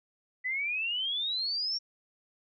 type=exponential sweep; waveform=sine; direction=up; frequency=1975.5 to 5588 Hz; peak=-29 dBFS; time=0.44-1.79 s; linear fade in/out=20 ms; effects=none